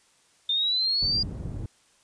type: exponential sweep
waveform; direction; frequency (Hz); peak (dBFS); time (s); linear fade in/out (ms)
sine; up; 3594 to 4844; -22; 0.49-1.23; 5
type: low-pass noise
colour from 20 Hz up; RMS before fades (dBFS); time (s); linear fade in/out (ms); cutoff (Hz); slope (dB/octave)
white; -34; 1.02-1.66; 2; 150; 12
effects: white hiss -62 dBFS RMS until 2.03 s + resampled to 22050 Hz